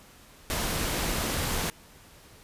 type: noise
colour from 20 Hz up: pink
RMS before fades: -29 dBFS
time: 0.5-1.7 s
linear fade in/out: 0 ms
effects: pink hiss -53 dBFS RMS until 2.43 s + resampled to 32000 Hz